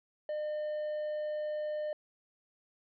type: tone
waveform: triangle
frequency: 605 Hz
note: D#5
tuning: 49 cents flat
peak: -31 dBFS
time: 0.29-1.93 s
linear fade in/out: 2 ms
effects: resampled to 11025 Hz